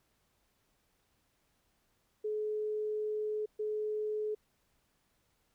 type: tone bursts at uneven times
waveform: sine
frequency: 426.4 Hz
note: G#4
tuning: 46 cents sharp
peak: -32 dBFS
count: 2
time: 2.24-3.46 / 3.59-4.35 s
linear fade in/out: 10 ms
effects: pink hiss -75 dBFS RMS until 5.54 s